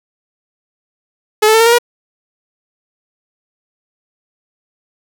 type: tone with pitch steps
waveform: sawtooth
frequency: 427.3 / 437.3 / 447.5 / 458 / 468.7 / 479.6 Hz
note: G#4 / A4 / A4 / A#4 / A#4 / A#4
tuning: +49 / -11 / +29 / -31 / +9 / +49 cents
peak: -3 dBFS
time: 1.42-1.786 s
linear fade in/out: 10 ms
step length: 61 ms
effects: none